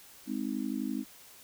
sine chord, Ab major, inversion none, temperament just, 207.7 / 259.6 / 311.5 Hz, Ab3 / C4 / Eb4, 0 / -13 / +2 cents, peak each -36 / -34 / -37 dBFS, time 0.26-1.05 s, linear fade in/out 50 ms, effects white hiss -54 dBFS RMS until 1.43 s

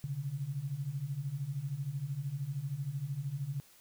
sine beating tone pair, 130.81 / 143.81 Hz, C3 / D3, 0 / -36 cents, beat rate 13 Hz, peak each -39 / -36 dBFS, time 0.04-3.6 s, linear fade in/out 0 ms, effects white hiss -61 dBFS RMS until 3.8 s

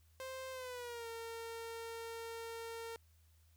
sawtooth tone with pitch glide, 523.3 to 458.2 Hz, C5 to A#4, 0 to -30 cents, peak -40 dBFS, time 0.2-2.96 s, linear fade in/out 0 ms, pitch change -230 cents, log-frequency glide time 0.51-1.08 s, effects added 80 Hz sine -65 dBFS peak until 3.56 s + white hiss -75 dBFS RMS until 3.56 s

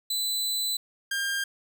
sawtooth tone pair in turn, 4000 / 1603.1 Hz, B7 / G6, +21 / +38 cents, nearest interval octave + major third, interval 1583 cents, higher first, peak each -23 dBFS, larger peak neither, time 0.1-0.77 / 1.11-1.44 s, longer first, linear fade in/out 5 ms, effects none

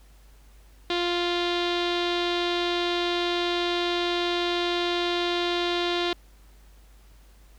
sawtooth tone with low-pass filter, 349.3 Hz, F4, in tune, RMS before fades -26 dBFS, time 0.9-6.13 s, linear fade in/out 2 ms, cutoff 3700 Hz, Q 4.2, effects added 50 Hz sine -50 dBFS peak until 7.58 s + pink hiss -60 dBFS RMS until 7.58 s

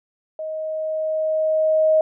sine tone with level ramp, 628 Hz, D#5, 16 cents sharp, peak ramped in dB -26 to -12 dBFS, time 0.39-2.01 s, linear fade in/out 2 ms, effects none

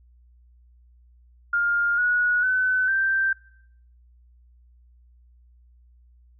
sine tone with pitch steps, 1409 / 1459.5 / 1511.9 / 1566.1 Hz, F6 / F#6 / F#6 / G6, +15 / -24 / +37 / -2 cents, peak -19 dBFS, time 1.53-3.33 s, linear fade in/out 5 ms, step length 450 ms, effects noise-tail reverb RT60 0.7 s tail -21 dB re dry + added 60 Hz sine -52 dBFS peak until 6.39 s

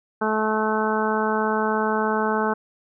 harmonic tone, 216.7 Hz, A3, 26 cents flat, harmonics 1 / 2 / 3 / 4 / 5 / 6 / 7, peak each -26 / -25 / -30 / -26 / -29 / -30 / -29 dBFS, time 0.21-2.54 s, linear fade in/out 10 ms, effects none

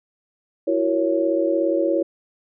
sine chord, F# dominant seventh, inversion third, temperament just, 333 / 370 / 462.5 / 555 Hz, E4 / F#4 / A#4 / C#5, +18 / 0 / -14 / +2 cents, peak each -21 / -26 / -27 / -21 dBFS, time 0.67-2.03 s, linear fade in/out 10 ms, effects none

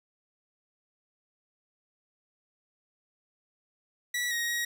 sawtooth tone with pitch steps, 1946 / 1881 / 1895 Hz, B6 / A#6 / A#6, -26 / +15 / +28 cents, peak -25 dBFS, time 4.14-4.65 s, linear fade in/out 5 ms, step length 170 ms, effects none

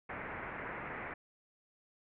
white low-pass noise, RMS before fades -43 dBFS, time 0.09-1.14 s, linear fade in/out 5 ms, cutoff 2200 Hz, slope 48 dB/octave, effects none

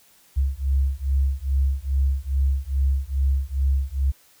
sine beating tone pair, 66.8 / 69.2 Hz, C2 / C#2, +36 / -2 cents, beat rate 2.4 Hz, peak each -22 dBFS, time 0.36-4.12 s, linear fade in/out 20 ms, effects white hiss -56 dBFS RMS until 4.4 s

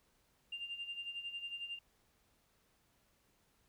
sine tone with tremolo, 2794 Hz, F7, in tune, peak -38 dBFS, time 0.52-1.79 s, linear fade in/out 5 ms, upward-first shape sine, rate 11 Hz, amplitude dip 70%, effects tanh soft clip ceiling -34 dBFS + pink hiss -74 dBFS RMS until 3.68 s

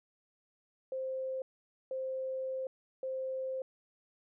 sine tone bursts at uneven times, 524 Hz, C5, 2 cents sharp, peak -34 dBFS, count 3, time 0.92-1.42 / 1.91-2.67 / 3.03-3.62 s, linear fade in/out 2 ms, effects none

